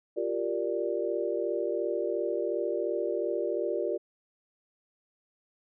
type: chord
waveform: sine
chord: G minor seventh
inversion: third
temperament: equal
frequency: 349.2 / 392 / 466.2 / 587.3 Hz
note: F4 / G4 / Bb4 / D5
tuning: 0 / 0 / 0 / 0 cents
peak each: -33 dBFS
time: 0.16-3.98 s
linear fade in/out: 20 ms
effects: none